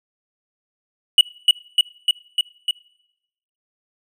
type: tone with echo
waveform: triangle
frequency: 2936 Hz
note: F#7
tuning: 14 cents flat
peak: -5 dBFS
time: 1.18-1.21 s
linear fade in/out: 2 ms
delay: 300 ms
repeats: 5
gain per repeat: -2 dB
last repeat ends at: 2.71 s
effects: noise-tail reverb RT60 0.9 s tail -24 dB re dry